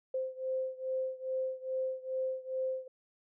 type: beating tone pair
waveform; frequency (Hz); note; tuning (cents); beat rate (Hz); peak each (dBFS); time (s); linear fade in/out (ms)
sine; 520 / 522.4; C5 / C5; -11 / -3; 2.4; -35 / -37; 0.14-2.88; 5
effects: none